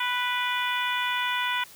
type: harmonic tone with a mistuned harmonic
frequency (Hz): 493.9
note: B4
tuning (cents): 0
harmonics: 2 / 3 / 4 / 5 / 6 / 7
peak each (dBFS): -29 / -31 / -32 / -33 / -34 / -34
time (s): 0-1.64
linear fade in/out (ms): 5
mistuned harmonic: 5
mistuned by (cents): -25
effects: white hiss -49 dBFS RMS until 1.75 s